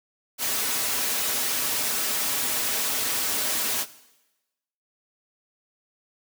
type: noise with comb filter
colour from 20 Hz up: white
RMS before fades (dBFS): -26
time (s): 0.38-3.86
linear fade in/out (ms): 50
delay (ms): 5.7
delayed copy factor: -0.55
effects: noise-tail reverb RT60 1.0 s tail -17 dB re dry + high-pass 150 Hz 12 dB/octave